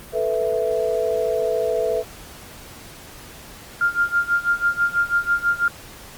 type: chord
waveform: sine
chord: A suspended second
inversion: none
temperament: equal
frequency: 440 / 493.9 / 659.3 Hz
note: A4 / B4 / E5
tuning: 0 / 0 / 0 cents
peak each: -23 dBFS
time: 0.12-2.04 s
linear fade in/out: 50 ms
type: tone with tremolo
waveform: sine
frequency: 1400 Hz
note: F6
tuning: 4 cents sharp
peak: -14 dBFS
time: 3.81-5.68 s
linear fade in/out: 2 ms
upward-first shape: sine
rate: 6.1 Hz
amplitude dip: 90%
effects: pink hiss -41 dBFS RMS until 6.17 s + Opus 32 kbps